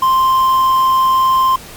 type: tone with quantisation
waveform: triangle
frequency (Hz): 1046.5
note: C6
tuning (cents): 0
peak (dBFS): -7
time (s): 0.02-1.56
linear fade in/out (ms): 5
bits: 5
effects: pink hiss -34 dBFS RMS until 1.76 s + MP3 96 kbps